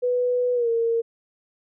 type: tone with pitch glide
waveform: sine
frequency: 493.9 to 460.8 Hz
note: B4 to A#4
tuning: 0 to -20 cents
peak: -19 dBFS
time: 0.02-1.02 s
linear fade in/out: 20 ms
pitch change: -120 cents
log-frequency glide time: 0.54-0.69 s
effects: none